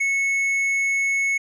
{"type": "tone with tanh clipping", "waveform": "triangle", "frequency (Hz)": 2200, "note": "C#7", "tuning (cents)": -14, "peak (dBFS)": -20, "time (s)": [0, 1.38], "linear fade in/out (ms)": 10, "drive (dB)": 10, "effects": []}